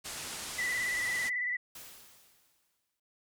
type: low-pass noise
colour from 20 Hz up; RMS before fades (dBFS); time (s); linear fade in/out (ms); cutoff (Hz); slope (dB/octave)
white; -41; 0.04-1.3; 20; 10000; 24
type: tone with vibrato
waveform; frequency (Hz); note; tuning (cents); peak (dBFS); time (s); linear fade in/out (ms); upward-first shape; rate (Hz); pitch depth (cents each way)
sine; 1975.5; B6; 0; -30; 0.58-1.57; 10; square; 18; 30
type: noise with exponential decay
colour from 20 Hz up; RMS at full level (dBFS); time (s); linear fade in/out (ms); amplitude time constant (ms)
white; -46; 1.75-3; 5; 270
effects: none